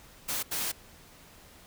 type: noise bursts at uneven times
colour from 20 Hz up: white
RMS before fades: -32 dBFS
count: 2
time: 0.28-0.43 / 0.51-0.72 s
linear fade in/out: 10 ms
effects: pink hiss -54 dBFS RMS until 1.66 s